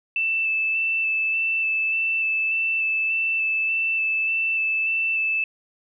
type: tone with vibrato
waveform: sine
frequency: 2645 Hz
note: E7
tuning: 5 cents sharp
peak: -20 dBFS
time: 0.16-5.44 s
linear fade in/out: 2 ms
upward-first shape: square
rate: 1.7 Hz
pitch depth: 11 cents each way
effects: none